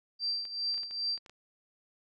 sine tone with tremolo, 4699 Hz, D8, in tune, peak -28 dBFS, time 0.19-1.19 s, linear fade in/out 50 ms, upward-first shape triangle, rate 2.5 Hz, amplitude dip 80%
clicks, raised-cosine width 0.2 ms, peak -34 dBFS, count 8, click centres 0.453 / 0.743 / 0.779 / 0.833 / 0.91 / 1.177 / 1.262 / 1.296 s
effects none

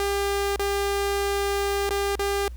sawtooth tone with dropouts, 400.1 Hz, G4, 35 cents sharp, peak -19 dBFS, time 0-2.48 s, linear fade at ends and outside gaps 1 ms, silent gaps 0.56-0.594 / 1.893-1.906 / 2.154-2.193 s, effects added 60 Hz sine -34 dBFS peak until 2.56 s + pink hiss -58 dBFS RMS until 2.56 s

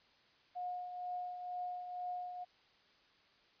sine tone with tremolo, 720 Hz, F#5, 47 cents flat, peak -37 dBFS, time 0.55-2.45 s, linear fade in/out 20 ms, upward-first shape triangle, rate 2.1 Hz, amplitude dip 55%, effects white hiss -68 dBFS RMS until 3.6 s + resampled to 11025 Hz

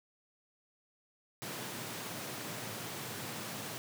pink high-pass noise, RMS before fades -42 dBFS, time 1.42-3.78 s, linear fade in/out 0 ms, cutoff 100 Hz, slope 96 dB/octave, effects none

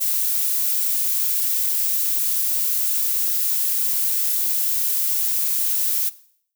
violet noise, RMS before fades -21 dBFS, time 0-6.1 s, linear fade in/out 20 ms, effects noise-tail reverb RT60 0.6 s tail -18 dB re dry

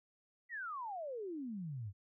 sine exponential sweep, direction down, 2000 to 92.2 Hz, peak -40 dBFS, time 0.49-1.93 s, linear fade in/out 50 ms, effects none

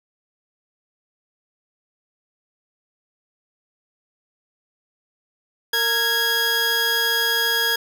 20% pulse tone pair together, 461.3 / 1652 Hz, A#4 / G#6, -18 / -10 cents, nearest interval octave + minor seventh, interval 2208 cents, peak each -22 / -14 dBFS, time 5.73-7.76 s, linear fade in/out 5 ms, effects none

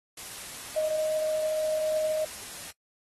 sine tone in noise, 622.3 Hz, D#5, in tune, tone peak -25 dBFS, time 0.76-2.25 s, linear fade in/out 5 ms, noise white, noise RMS -41 dBFS, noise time 0.17-2.71 s, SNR +13 dB, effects noise-tail reverb RT60 0.1 s tail -20 dB re dry + AAC 32 kbps

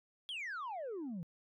sine exponential sweep, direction down, 3396 to 158.8 Hz, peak -37 dBFS, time 0.29-1.23 s, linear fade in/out 0 ms, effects tanh soft clip ceiling -38 dBFS

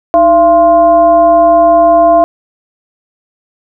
sine tone with frequency modulation, 680 Hz, F5, 46 cents flat, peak -3 dBFS, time 0.14-2.24 s, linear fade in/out 0 ms, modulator 369 Hz, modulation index 0.55, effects none

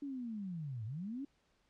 sine linear two-way sweep, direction down then up, 290 to 102.8 to 290 Hz, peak -39 dBFS, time 0.02-1.25 s, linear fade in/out 5 ms, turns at 0.85 s, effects pink hiss -75 dBFS RMS until 1.69 s + low-pass 6000 Hz 12 dB/octave

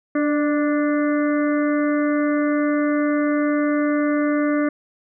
harmonic tone with a mistuned harmonic, 293.7 Hz, D4, in tune, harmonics 1 / 2 / 4 / 5 / 6 / 7, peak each -18 / -24 / -30 / -32 / -34 / -35 dBFS, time 0.15-4.69 s, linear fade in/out 5 ms, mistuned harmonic 2, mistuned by +26 cents, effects none

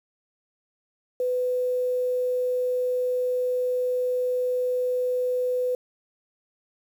sine tone with quantisation, 500 Hz, B4, 21 cents sharp, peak -22 dBFS, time 1.2-5.75 s, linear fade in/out 2 ms, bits 8, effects none

